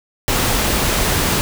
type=noise; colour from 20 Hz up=pink; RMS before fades=-17 dBFS; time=0.28-1.41 s; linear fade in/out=0 ms; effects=none